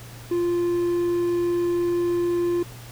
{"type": "tone", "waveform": "triangle", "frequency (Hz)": 348, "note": "F4", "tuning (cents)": -6, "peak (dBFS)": -18, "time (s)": [0.31, 2.63], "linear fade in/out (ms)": 5, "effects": ["added 119 Hz sine -40 dBFS peak until 2.91 s", "pink hiss -44 dBFS RMS until 2.91 s"]}